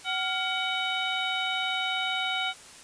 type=harmonic tone with a mistuned harmonic; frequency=753 Hz; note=F#5; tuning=30 cents sharp; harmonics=1 / 2 / 3 / 4 / 5; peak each=-33 / -33 / -33 / -33 / -33 dBFS; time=0.04-2.54 s; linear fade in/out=50 ms; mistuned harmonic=2; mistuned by=-120 cents; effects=white hiss -48 dBFS RMS until 2.83 s + resampled to 22050 Hz